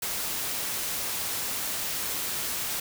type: noise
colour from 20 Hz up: white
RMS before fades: -31 dBFS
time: 0.02-2.8 s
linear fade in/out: 5 ms
effects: none